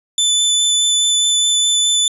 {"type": "tone with vibrato", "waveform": "25% pulse", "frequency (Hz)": 3509, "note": "A7", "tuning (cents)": -5, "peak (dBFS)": -8, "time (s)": [0.18, 2.08], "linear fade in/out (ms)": 2, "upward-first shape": "sine", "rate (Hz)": 4.8, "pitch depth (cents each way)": 9, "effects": ["resampled to 32000 Hz"]}